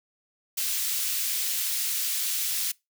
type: high-pass noise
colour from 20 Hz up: white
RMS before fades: -28 dBFS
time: 0.57-2.72 s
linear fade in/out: 10 ms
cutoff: 2600 Hz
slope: 12 dB/octave
effects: noise-tail reverb RT60 0.2 s tail -23 dB re dry